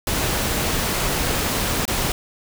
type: noise with dropouts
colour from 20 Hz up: pink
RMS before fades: -22 dBFS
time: 0.07-2.12 s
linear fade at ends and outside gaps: 2 ms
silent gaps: 1.854-1.878 s
effects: none